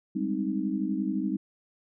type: chord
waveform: sine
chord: Ab major seventh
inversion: third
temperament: equal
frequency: 196 / 207.7 / 261.6 / 311.1 Hz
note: G3 / Ab3 / C4 / Eb4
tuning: 0 / 0 / 0 / 0 cents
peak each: -31 / -34 / -32 / -31 dBFS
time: 0.15-1.37 s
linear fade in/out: 10 ms
effects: none